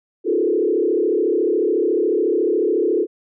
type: tone with frequency modulation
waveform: sine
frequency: 392 Hz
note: G4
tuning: in tune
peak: -15 dBFS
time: 0.24-3.07 s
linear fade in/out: 50 ms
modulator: 34 Hz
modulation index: 2
effects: none